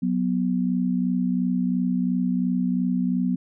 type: tone pair together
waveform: sine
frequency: 184.01 / 246.9 Hz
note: F#3 / B3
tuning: -9 / 0 cents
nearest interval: perfect fourth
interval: 509 cents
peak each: -23 dBFS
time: 0.02-3.36 s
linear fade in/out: 10 ms
effects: none